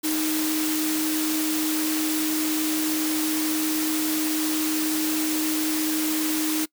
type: tone in noise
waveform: sine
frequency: 311.1 Hz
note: D#4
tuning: in tune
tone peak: -23 dBFS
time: 0.03-6.66 s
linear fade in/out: 20 ms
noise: white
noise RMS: -28 dBFS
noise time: 0.03-6.66 s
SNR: +2 dB
effects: noise-tail reverb RT60 0.1 s tail -24 dB re dry + high-pass 200 Hz 12 dB/octave